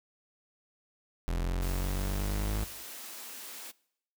40% pulse linear sweep, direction up, 42.31 to 53 Hz, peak -28 dBFS, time 1.28-2.64 s, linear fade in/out 0 ms
white high-pass noise, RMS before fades -44 dBFS, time 1.61-3.72 s, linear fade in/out 20 ms, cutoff 200 Hz, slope 48 dB/octave
effects noise-tail reverb RT60 0.7 s tail -22 dB re dry

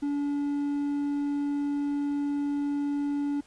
triangle tone, 286.9 Hz, D4, 40 cents flat, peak -24 dBFS, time 0.02-3.41 s, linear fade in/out 10 ms, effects pink hiss -58 dBFS RMS until 3.46 s + resampled to 22050 Hz

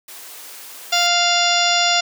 white high-pass noise, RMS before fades -37 dBFS, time 0.08-1.07 s, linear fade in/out 5 ms, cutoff 380 Hz, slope 12 dB/octave
harmonic tone, 698.5 Hz, F5, in tune, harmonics 1 / 2 / 3 / 4 / 5 / 6 / 7 / 8 / 10, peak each -20 / -23 / -25 / -22 / -21 / -27 / -23 / -24 / -26 dBFS, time 0.92-2.01 s, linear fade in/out 10 ms
effects none

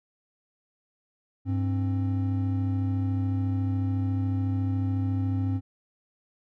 triangle tone pair together, 99.82 / 265.5 Hz, G2 / C4, +32 / +25 cents, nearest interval octave + perfect fourth, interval 1693 cents, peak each -23 / -28 dBFS, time 1.45-5.61 s, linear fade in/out 50 ms, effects none

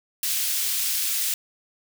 white high-pass noise, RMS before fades -25 dBFS, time 0.23-1.34 s, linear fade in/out 2 ms, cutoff 2600 Hz, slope 12 dB/octave, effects none

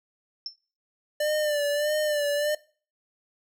sine tone with exponential decay, 5350 Hz, E8, 25 cents sharp, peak -26 dBFS, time 0.46-0.54 s, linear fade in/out 2 ms, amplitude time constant 17 ms
square tone with vibrato, 594 Hz, D5, 20 cents sharp, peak -24 dBFS, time 1.2-2.55 s, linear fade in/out 5 ms, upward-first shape sine, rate 1.6 Hz, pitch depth 49 cents each way
effects noise-tail reverb RT60 0.4 s tail -20 dB re dry

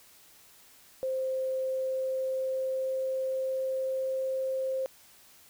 sine tone with pitch glide, 523.3 to 526.9 Hz, C5 to C5, 0 to +12 cents, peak -28 dBFS, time 1.03-4.86 s, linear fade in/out 0 ms, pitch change +12 cents, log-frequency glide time 1.57-4.53 s, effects white hiss -57 dBFS RMS until 5.49 s

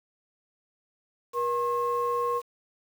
sine tone pair together, 478.9 / 1075 Hz, A#4 / C6, +47 / +47 cents, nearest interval octave + major second, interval 1400 cents, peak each -27 / -26 dBFS, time 1.33-2.42 s, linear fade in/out 50 ms, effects tanh soft clip ceiling -18 dBFS + 8-bit

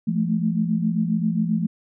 sine tone cluster, 170.4 / 214 / 221.5 Hz, F3 / A3 / A3, -42 / -48 / +12 cents, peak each -23 / -24 / -24 dBFS, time 0.07-1.67 s, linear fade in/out 10 ms, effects none

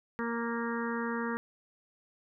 harmonic tone, 233.1 Hz, A#3, in tune, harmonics 1 / 2 / 4 / 5 / 6 / 7 / 8, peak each -34 / -37 / -40 / -41 / -42 / -42 / -43 dBFS, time 0.19-1.37 s, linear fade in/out 0 ms, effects none

